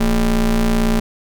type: ring-modulated tone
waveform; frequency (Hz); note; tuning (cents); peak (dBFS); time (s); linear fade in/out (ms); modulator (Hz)
square; 98; G2; 0; -11; 0-1; 10; 127
effects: none